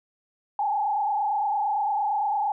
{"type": "tone with frequency modulation", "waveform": "sine", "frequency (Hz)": 830.6, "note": "G#5", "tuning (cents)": 0, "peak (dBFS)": -22, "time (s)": [0.59, 2.52], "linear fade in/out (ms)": 2, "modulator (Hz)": 28.8, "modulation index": 1.4, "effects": []}